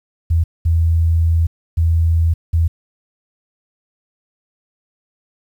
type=tone bursts at uneven times; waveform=sine; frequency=82.5 Hz; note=E2; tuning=2 cents sharp; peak=-11 dBFS; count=4; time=0.3-0.44 / 0.65-1.47 / 1.77-2.34 / 2.53-2.68 s; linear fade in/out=10 ms; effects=8-bit